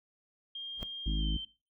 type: tone with pitch glide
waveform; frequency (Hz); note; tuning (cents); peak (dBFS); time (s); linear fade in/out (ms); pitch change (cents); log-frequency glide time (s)
sine; 3212 to 3115; G7 to G7; +41 to -12; -37; 0.55-1.45; 5; -53; 1.16-1.25
type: noise with exponential growth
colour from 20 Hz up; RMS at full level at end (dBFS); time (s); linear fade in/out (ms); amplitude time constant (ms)
brown; -37; 0.74-0.83; 0; 18
type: harmonic tone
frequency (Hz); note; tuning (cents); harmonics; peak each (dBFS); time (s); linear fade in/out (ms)
52.9; G#1; +33; 1 / 3 / 4 / 5 / 6; -29 / -39 / -41 / -43 / -45; 1.06-1.37; 5
effects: noise-tail reverb RT60 0.3 s tail -19 dB re dry